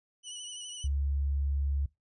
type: tone with vibrato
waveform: 20% pulse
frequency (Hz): 2960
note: F#7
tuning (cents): 0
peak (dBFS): -34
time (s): 0.23-0.88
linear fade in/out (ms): 50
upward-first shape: triangle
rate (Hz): 12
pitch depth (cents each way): 40
type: tone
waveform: sine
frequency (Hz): 70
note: C#2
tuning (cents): +18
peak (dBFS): -27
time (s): 0.84-1.86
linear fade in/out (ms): 5
effects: noise-tail reverb RT60 0.2 s tail -22 dB re dry + resampled to 24000 Hz

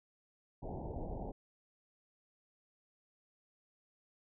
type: low-pass noise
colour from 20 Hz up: pink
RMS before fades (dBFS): -42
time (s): 0.62-1.32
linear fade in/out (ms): 10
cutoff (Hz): 900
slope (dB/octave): 96
effects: none

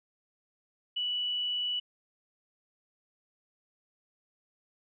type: tone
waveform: sine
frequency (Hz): 2954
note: F#7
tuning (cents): -3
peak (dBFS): -29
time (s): 0.96-1.8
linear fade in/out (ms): 10
effects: none

